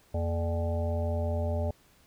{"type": "harmonic tone with a mistuned harmonic", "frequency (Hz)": 85, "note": "F2", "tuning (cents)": -46, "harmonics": [1, 3, 5, 7, 9, 10], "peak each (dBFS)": [-28, -38, -40, -34, -43, -47], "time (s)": [0.14, 1.71], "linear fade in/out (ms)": 5, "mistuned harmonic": 3, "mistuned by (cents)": -150, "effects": ["pink hiss -62 dBFS RMS until 2.06 s"]}